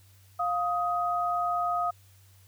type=tone pair together; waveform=sine; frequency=704 / 1254.4 Hz; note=F5 / D#6; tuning=+14 / +14 cents; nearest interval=minor seventh; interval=1000 cents; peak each=-28 dBFS; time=0.39-1.91 s; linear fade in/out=10 ms; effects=added 96 Hz sine -55 dBFS peak until 2.47 s + white hiss -62 dBFS RMS until 2.47 s

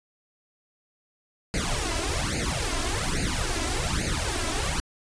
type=noise with flanger; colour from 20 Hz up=pink; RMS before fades=-27 dBFS; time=1.54-4.8 s; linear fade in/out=0 ms; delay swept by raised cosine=0.44 to 3.04 ms; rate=1.2 Hz; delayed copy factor=+1; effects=resampled to 22050 Hz

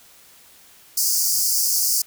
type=high-pass noise; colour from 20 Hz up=pink; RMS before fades=-20 dBFS; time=0.97-2.02 s; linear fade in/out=5 ms; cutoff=4700 Hz; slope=96 dB/octave; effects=white hiss -50 dBFS RMS until 2.06 s

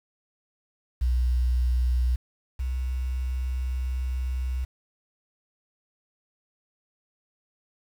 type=tone pair in turn; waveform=sine; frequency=61.74 / 63.77 Hz; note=B1 / C2; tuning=0 / -44 cents; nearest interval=minor second; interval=56 cents; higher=second; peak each=-19 / -25 dBFS; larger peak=first; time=1.01-2.16 / 2.59-4.65 s; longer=second; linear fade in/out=10 ms; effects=tanh soft clip ceiling -17 dBFS + 8-bit

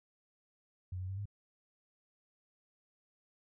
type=tone with pitch steps; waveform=sine; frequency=91.4 / 92.7 / 96.2 / 101.6 Hz; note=F#2 / F#2 / G2 / G#2; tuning=-21 / +4 / -32 / -38 cents; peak=-37 dBFS; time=0.92-1.256 s; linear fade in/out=5 ms; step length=84 ms; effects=none

